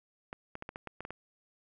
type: clicks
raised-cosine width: 0.5 ms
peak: -25 dBFS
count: 9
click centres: 0.329 / 0.554 / 0.624 / 0.691 / 0.759 / 0.873 / 1.006 / 1.051 / 1.106 s
effects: none